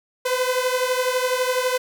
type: beating tone pair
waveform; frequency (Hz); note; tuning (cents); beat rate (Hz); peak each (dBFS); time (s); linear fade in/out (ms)
sawtooth; 502 / 514; B4 / C5; +28 / -31; 12; -18 / -20; 0.25-1.78; 10
effects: none